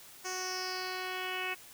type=tone with low-pass filter sweep; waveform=10% pulse; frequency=370 Hz; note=F#4; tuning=in tune; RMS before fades=-37 dBFS; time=0.24-1.55 s; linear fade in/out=20 ms; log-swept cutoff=6900 to 2600 Hz; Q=5; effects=white hiss -53 dBFS RMS until 1.73 s